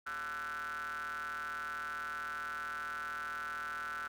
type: ring-modulated tone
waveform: square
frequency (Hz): 77.78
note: D#2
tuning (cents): 0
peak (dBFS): -36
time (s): 0.06-4.08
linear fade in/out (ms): 10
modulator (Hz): 1420
effects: none